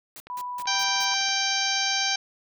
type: noise bursts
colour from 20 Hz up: white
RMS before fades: -42 dBFS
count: 5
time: 0.16-1.045 s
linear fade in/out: 0 ms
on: 41 ms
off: 170 ms
type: clicks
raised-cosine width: 0.3 ms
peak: -27 dBFS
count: 11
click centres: 0.27 / 0.598 / 0.657 / 0.751 / 0.845 / 0.886 / 0.962 / 1.004 / 1.12 / 1.212 / 1.289 s
type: tone with pitch glide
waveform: sine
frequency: 987.8 to 978.7 Hz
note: B5 to B5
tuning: 0 to -16 cents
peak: -30 dBFS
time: 0.3-1.14 s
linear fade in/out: 0 ms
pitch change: -16 cents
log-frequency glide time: 0.48-0.71 s
type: harmonic tone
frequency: 784 Hz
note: G5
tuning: in tune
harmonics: 1 / 2 / 3 / 4 / 5 / 6 / 7 / 8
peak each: -31 / -31 / -31 / -31 / -31 / -31 / -31 / -31 dBFS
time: 0.67-2.16 s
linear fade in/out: 5 ms
effects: none